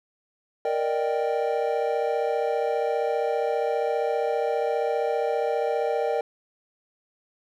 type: chord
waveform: triangle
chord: Eb major seventh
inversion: second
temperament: equal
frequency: 466.2 / 587.3 / 622.3 / 784 Hz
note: Bb4 / D5 / Eb5 / G5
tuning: 0 / 0 / 0 / 0 cents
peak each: -24 / -27 / -29 / -27 dBFS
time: 0.65-6.21 s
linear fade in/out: 2 ms
effects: none